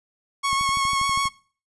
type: tone with vibrato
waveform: sawtooth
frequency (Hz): 1100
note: C#6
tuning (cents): -14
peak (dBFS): -17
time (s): 0.43-1.29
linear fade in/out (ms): 20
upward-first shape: sine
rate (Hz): 6.7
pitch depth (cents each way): 18
type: click train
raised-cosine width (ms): 5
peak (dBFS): -25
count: 10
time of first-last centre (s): 0.53-1.256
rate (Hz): 12.4
effects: noise-tail reverb RT60 0.4 s tail -20 dB re dry + resampled to 24000 Hz

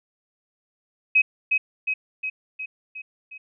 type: tone with echo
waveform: sine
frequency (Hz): 2539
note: D#7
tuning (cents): +34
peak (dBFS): -13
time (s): 1.15-1.22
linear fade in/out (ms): 10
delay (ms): 360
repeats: 6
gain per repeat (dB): -4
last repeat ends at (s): 3.38
effects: none

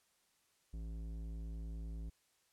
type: tone with low-pass filter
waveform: square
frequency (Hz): 55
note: A1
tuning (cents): 0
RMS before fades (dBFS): -44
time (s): 0.73-2.1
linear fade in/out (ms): 10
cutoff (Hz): 270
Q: 0.66
effects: white hiss -75 dBFS RMS until 2.52 s + low-pass 11000 Hz 12 dB/octave

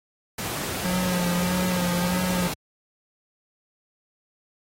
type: noise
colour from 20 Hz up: pink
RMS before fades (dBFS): -30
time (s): 0.38-2.54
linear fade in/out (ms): 5
type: tone with vibrato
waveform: square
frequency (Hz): 179.4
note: F3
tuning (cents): +47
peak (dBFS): -24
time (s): 0.84-2.48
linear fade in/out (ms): 10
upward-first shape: sine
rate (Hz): 1.6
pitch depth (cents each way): 35
effects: high-pass 80 Hz 12 dB/octave + AAC 48 kbps

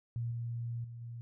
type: tone with level steps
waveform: sine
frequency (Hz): 117.7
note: A#2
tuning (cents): +17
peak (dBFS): -33 / -35 / -43 / -41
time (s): 0.16-1.21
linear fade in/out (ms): 0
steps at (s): 0.31 / 0.84 / 1.01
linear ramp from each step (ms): 5
effects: none

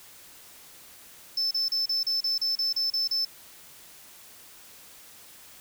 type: tone bursts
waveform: triangle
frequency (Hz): 5274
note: E8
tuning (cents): 0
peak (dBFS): -22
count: 11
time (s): 1.37-3.25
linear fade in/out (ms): 5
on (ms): 140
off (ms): 34
effects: tanh soft clip ceiling -18 dBFS + white hiss -50 dBFS RMS until 5.6 s

